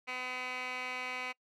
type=tone with band-pass filter; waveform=15% pulse; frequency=253 Hz; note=B3; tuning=42 cents sharp; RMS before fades=-39 dBFS; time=0.07-1.33 s; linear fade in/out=20 ms; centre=2100 Hz; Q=2.6; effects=noise-tail reverb RT60 0.1 s tail -25 dB re dry